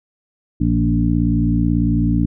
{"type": "harmonic tone with a mistuned harmonic", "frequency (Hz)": 58.2, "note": "A#1", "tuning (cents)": -2, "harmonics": [1, 2, 3, 4, 5], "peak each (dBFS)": [-20, -20, -20, -20, -20], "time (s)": [0.6, 2.26], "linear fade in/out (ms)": 10, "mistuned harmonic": 3, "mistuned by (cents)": -18, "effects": []}